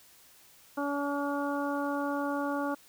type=harmonic tone; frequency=284.8 Hz; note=C#4; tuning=47 cents sharp; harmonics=1 / 2 / 3 / 4 / 5; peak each=-32 / -35 / -37 / -38 / -39 dBFS; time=0.77-2.75 s; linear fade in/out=10 ms; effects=white hiss -58 dBFS RMS until 2.88 s